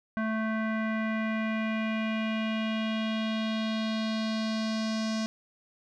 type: tone with low-pass filter sweep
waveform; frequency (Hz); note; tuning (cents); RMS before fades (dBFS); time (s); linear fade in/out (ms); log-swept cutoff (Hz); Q
square; 220; A3; 0; -30; 0.17-5.26; 0; 1600 to 5500; 2.8
effects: none